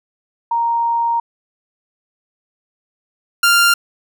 sine / sawtooth tone pair in turn, 932.3 / 1393.8 Hz, A#5 / F6, 0 / -4 cents, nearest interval perfect fifth, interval 696 cents, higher second, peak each -14 / -6 dBFS, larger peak second, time 0.51-1.2 / 3.43-3.74 s, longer first, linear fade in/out 5 ms, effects none

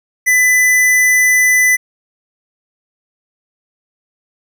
square tone, 2000 Hz, B6, 21 cents sharp, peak -9 dBFS, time 0.26-1.77 s, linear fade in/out 20 ms, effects none

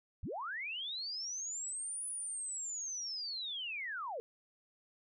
sine linear two-way sweep, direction up then down, 40.53 to 9956 to 429 Hz, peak -38 dBFS, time 0.23-4.2 s, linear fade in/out 0 ms, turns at 2.07 s, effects none

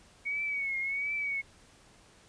sine tone with vibrato, 2230 Hz, C#7, 10 cents sharp, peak -30 dBFS, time 0.25-1.42 s, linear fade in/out 20 ms, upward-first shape triangle, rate 1.4 Hz, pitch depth 81 cents each way, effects pink hiss -59 dBFS RMS until 2.28 s + resampled to 22050 Hz

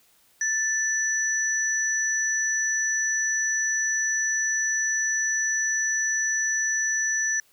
sine tone pair together, 1760 / 5920 Hz, A6 / F#8, 0 / 0 cents, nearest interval octave + major sixth, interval 2100 cents, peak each -25 dBFS, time 0.41-7.4 s, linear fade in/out 2 ms, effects white hiss -61 dBFS RMS until 7.52 s

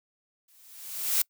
blue noise with exponential growth, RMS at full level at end -22 dBFS, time 0.48-1.22 s, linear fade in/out 5 ms, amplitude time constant 160 ms, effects noise-tail reverb RT60 0.1 s tail -26 dB re dry

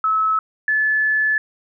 sine tone pair in turn, 1296 / 1730 Hz, E6 / A6, -30 / -30 cents, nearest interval perfect fourth, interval 500 cents, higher second, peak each -15 dBFS, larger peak neither, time 0.04-0.39 / 0.68-1.38 s, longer second, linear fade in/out 2 ms, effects none

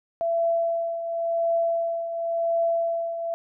sine tone with tremolo, 671 Hz, E5, 31 cents sharp, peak -19 dBFS, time 0.21-3.34 s, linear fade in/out 0 ms, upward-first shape triangle, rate 0.93 Hz, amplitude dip 65%, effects none

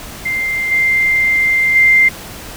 sine tone with level steps, 2093 Hz, C7, in tune, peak -15 / -10 / -6 dBFS, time 0.25-2.09 s, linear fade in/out 10 ms, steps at 0.71 / 1.75 s, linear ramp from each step 10 ms, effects pink hiss -31 dBFS RMS until 2.56 s

